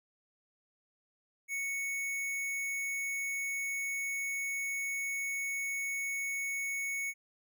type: tone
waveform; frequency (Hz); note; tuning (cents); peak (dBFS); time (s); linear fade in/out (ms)
square; 2217; C#7; 0; -34; 1.48-7.14; 50
effects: none